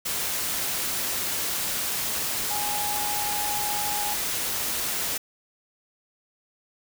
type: tone in noise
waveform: sine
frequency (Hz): 830.6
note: G#5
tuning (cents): 0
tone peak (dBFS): -30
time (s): 2.5-4.14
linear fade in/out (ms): 10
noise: white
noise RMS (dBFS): -28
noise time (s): 0.05-5.18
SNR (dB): -5
effects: none